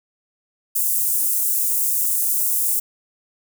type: high-pass noise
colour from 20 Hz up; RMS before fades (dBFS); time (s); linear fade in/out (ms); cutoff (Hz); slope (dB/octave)
white; -20; 0.75-2.8; 10; 8100; 24
effects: none